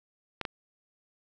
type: clicks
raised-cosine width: 0.3 ms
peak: -16 dBFS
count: 2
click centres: 0.413 / 0.452 s
effects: none